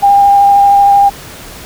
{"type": "tone with vibrato", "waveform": "sine", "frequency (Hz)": 802, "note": "G5", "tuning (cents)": 39, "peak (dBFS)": -3, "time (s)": [0.02, 1.1], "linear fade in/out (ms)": 20, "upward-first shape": "sine", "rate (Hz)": 13, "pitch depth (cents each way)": 10, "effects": ["pink hiss -30 dBFS RMS until 1.65 s"]}